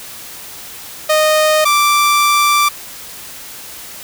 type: tone pair in turn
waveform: sawtooth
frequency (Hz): 618 / 1173.7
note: D#5 / D6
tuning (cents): -12 / -1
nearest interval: major seventh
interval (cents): 1111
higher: second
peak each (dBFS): -6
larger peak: neither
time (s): 1.09-1.65 / 1.65-2.69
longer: second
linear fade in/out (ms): 10
effects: white hiss -32 dBFS RMS until 4.03 s